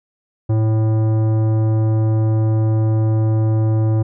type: tone with tanh clipping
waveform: sine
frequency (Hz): 110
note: A2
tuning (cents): 0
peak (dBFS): -15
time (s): 0.49-4.03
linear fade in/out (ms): 10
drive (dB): 14
effects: none